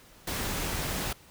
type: noise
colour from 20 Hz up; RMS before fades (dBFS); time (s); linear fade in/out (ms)
pink; -32; 0.27-1.13; 5
effects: pink hiss -55 dBFS RMS until 1.3 s